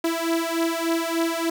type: beating tone pair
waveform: sawtooth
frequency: 329.7 / 333.1 Hz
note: E4 / E4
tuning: 0 / +18 cents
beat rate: 3.4 Hz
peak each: -21 / -21 dBFS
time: 0.04-1.5 s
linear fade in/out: 5 ms
effects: 8-bit